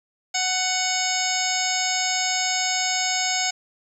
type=harmonic tone with a mistuned harmonic; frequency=740 Hz; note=F#5; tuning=in tune; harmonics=1 / 2 / 3 / 4 / 5 / 6 / 7 / 9 / 10; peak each=-28 / -33 / -28 / -33 / -33 / -33 / -29 / -27 / -32 dBFS; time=0.34-3.51 s; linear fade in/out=10 ms; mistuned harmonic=2; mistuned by=+16 cents; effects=9-bit